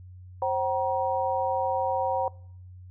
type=tone cluster; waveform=sine; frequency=531 / 764 / 948 Hz; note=C5 / G5 / A#5; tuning=+25 / -45 / +29 cents; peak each=-28 dBFS; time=0.42-2.28 s; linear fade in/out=2 ms; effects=noise-tail reverb RT60 0.6 s tail -23 dB re dry + added 91 Hz sine -43 dBFS peak until 2.9 s